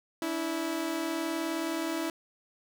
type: tone pair together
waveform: sawtooth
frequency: 287.9 / 327.2 Hz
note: D4 / E4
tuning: -34 / -13 cents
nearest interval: major second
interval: 221 cents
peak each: -33 / -27 dBFS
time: 0.22-2.1 s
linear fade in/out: 2 ms
effects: none